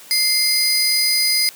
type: tone pair together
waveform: sawtooth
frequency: 2093 / 4929 Hz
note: C7 / D#8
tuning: 0 / -17 cents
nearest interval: octave + minor third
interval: 1483 cents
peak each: -18 / -13 dBFS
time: 0.11-1.49 s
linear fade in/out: 0 ms
effects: white hiss -42 dBFS RMS until 1.55 s + high-pass 150 Hz 12 dB/octave